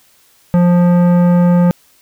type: tone with tanh clipping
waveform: sine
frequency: 175.8 Hz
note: F3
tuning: 12 cents sharp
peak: -9 dBFS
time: 0.54-1.71 s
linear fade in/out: 0 ms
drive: 14 dB
effects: white hiss -51 dBFS RMS until 2.01 s